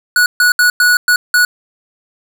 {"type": "tone bursts at uneven times", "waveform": "square", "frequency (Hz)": 1466, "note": "F#6", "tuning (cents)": -16, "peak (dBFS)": -8, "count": 6, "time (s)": [[0.16, 0.26], [0.4, 0.52], [0.59, 0.7], [0.8, 0.97], [1.08, 1.16], [1.34, 1.45]], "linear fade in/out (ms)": 2, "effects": []}